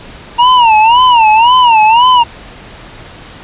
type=tone with vibrato; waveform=square; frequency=932.3 Hz; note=A#5; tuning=in tune; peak=-4 dBFS; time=0.38-2.24 s; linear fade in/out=20 ms; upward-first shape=sine; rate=1.9 Hz; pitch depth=150 cents each way; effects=pink hiss -32 dBFS RMS until 3.43 s + resampled to 8000 Hz